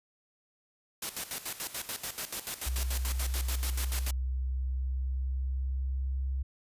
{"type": "noise with tremolo", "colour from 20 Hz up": "white", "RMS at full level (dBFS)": -35, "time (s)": [1.02, 4.11], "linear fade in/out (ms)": 5, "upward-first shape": "square", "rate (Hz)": 6.9, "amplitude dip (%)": 75}
{"type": "tone with pitch glide", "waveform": "sine", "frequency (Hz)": [63.6, 66.19], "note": ["C2", "C2"], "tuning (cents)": [-48, 21], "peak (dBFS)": -29, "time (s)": [2.66, 6.43], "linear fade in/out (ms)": 10, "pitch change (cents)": 69, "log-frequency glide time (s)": [3.73, 6.28]}
{"effects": ["resampled to 32000 Hz"]}